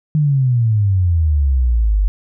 sine exponential sweep, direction down, 155.56 to 47.35 Hz, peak -11 dBFS, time 0.15-2.08 s, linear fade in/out 0 ms, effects none

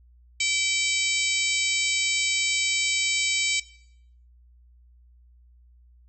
harmonic tone, 771 Hz, G5, 29 cents flat, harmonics 3 / 4 / 5 / 6 / 7 / 8 / 9 / 10, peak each -25 / -30 / -32 / -33 / -35 / -37 / -31 / -31 dBFS, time 0.4-3.6 s, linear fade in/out 5 ms, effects noise-tail reverb RT60 0.7 s tail -18 dB re dry + added 60 Hz sine -52 dBFS peak until 6.08 s

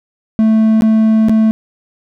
triangle tone with dropouts, 220 Hz, A3, in tune, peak -5 dBFS, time 0.39-1.51 s, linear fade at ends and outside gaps 0 ms, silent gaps 0.809-0.821 / 1.285-1.295 s, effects none

